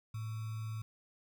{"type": "tone with sample-and-hold", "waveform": "sine", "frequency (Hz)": 110, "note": "A2", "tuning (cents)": 0, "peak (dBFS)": -37, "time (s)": [0.14, 0.82], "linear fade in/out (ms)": 5, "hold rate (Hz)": 1225, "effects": []}